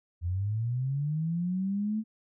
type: linear sweep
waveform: sine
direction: up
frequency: 83 to 221.6 Hz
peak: -27 dBFS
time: 0.21-2.04 s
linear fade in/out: 50 ms
effects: none